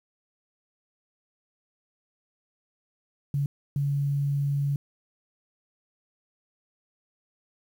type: tone bursts at uneven times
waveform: sine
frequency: 141.5 Hz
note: C#3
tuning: 36 cents sharp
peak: -23 dBFS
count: 2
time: 3.34-3.46 / 3.76-4.76 s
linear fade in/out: 2 ms
effects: 9-bit